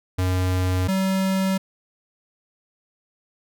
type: tone pair in turn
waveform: square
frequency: 92 / 190.82 Hz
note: F#2 / G3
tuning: -9 / -46 cents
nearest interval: octave + minor second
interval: 1263 cents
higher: second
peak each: -20 dBFS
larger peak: neither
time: 0.18-0.88 / 0.88-1.58 s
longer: neither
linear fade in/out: 10 ms
effects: none